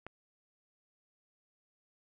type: click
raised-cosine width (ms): 0.5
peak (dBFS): -28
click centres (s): 0.066
effects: none